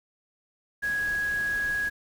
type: tone in noise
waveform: sine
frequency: 1661.2 Hz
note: G#6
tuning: in tune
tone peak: -25 dBFS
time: 0.82-1.9 s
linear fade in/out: 20 ms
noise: pink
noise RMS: -42 dBFS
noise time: 0.82-1.9 s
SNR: +14 dB
effects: none